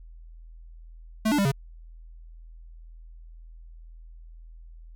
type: tone with pitch steps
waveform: square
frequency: 218.2 / 293.2 / 198.8 / 137 Hz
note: A3 / D4 / G3 / C#3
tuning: -14 / -3 / +25 / -20 cents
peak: -21 dBFS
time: 1.25-1.518 s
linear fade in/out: 10 ms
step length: 67 ms
effects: added 41 Hz sine -43 dBFS peak until 4.95 s